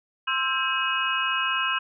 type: tone cluster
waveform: sine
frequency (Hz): 1050 / 1328 / 1594 / 2546 / 2890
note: C6 / E6 / G6 / D#7 / F#7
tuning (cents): +6 / +12 / +28 / +39 / -41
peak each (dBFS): -29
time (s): 0.27-1.79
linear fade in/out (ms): 10
effects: none